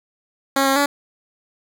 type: tone with pitch steps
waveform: 10% pulse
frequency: 272.8 / 270.2 / 284.9 Hz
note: C#4 / C#4 / C#4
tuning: -28 / -44 / +48 cents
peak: -7 dBFS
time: 0.56-0.86 s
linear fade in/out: 5 ms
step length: 100 ms
effects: none